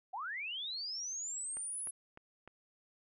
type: linear sweep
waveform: sine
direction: up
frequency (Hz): 698.5 to 10700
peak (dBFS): -38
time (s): 0.13-1.91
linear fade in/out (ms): 10
type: click train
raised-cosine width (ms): 0.5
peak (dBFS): -36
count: 4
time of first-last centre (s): 1.57-2.476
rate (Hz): 3.31
effects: none